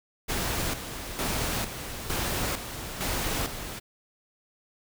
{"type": "noise with tremolo", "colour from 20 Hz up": "pink", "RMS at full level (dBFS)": -29, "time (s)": [0.28, 3.8], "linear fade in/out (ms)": 20, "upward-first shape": "square", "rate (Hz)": 1.1, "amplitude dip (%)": 60, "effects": []}